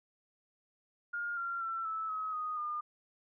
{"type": "tone with pitch steps", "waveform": "sine", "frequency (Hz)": [1416, 1379.7, 1344.3, 1309.8, 1276.2, 1243.4, 1211.5], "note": ["F6", "F6", "E6", "E6", "D#6", "D#6", "D#6"], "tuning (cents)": [23, -21, 34, -11, 44, -2, -47], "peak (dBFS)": -34, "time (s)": [1.13, 2.81], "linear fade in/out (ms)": 10, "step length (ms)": 240, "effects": []}